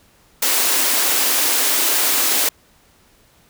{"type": "high-pass noise", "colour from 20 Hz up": "white", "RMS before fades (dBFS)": -17, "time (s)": [0.42, 2.49], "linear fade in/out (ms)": 5, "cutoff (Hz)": 240, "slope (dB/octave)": 96, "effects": ["pink hiss -54 dBFS RMS until 3.49 s"]}